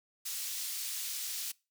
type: high-pass noise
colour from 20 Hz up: pink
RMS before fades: -38 dBFS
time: 0.25-1.52 s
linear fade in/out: 10 ms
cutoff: 4400 Hz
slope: 12 dB/octave
effects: noise-tail reverb RT60 0.3 s tail -24 dB re dry